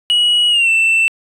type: tone with pitch glide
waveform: sine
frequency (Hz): 2914 to 2672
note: F#7 to E7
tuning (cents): -27 to +23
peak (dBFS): -7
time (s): 0.1-1.08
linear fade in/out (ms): 0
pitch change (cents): -150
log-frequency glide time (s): 0.5-0.69
effects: tanh soft clip ceiling -9 dBFS